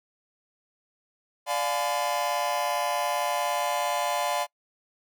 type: chord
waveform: 45% pulse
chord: D diminished seventh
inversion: none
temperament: just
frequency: 587.3 / 704.8 / 845.8 / 1014.9 Hz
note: D5 / F5 / Ab5 / Cb6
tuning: 0 / +16 / +31 / +47 cents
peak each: -31 / -30 / -32 / -31 dBFS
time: 1.46-4.47 s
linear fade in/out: 50 ms
effects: noise-tail reverb RT60 0.1 s tail -25 dB re dry